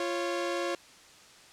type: tone pair together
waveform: sawtooth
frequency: 346.5 / 550 Hz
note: F4 / C#5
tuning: -14 / -14 cents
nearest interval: minor sixth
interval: 800 cents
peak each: -28 / -29 dBFS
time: 0-0.75 s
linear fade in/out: 2 ms
effects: white hiss -54 dBFS RMS until 1.52 s + low-pass 7000 Hz 12 dB/octave